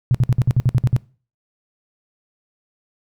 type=tone bursts; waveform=sine; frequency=125 Hz; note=B2; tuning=21 cents sharp; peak=-11 dBFS; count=10; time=0.11-0.964 s; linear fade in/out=0 ms; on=35 ms; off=56 ms; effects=noise-tail reverb RT60 0.4 s tail -23 dB re dry